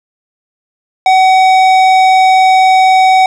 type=tone with tanh clipping; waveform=sine; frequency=754 Hz; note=F#5; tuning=32 cents sharp; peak=-6 dBFS; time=1.06-3.26 s; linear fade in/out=2 ms; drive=14 dB; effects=none